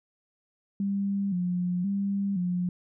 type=tone with vibrato; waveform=sine; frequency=188.3 Hz; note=F#3; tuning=31 cents sharp; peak=-25 dBFS; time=0.8-2.69 s; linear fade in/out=2 ms; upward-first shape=square; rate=0.96 Hz; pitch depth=92 cents each way; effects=none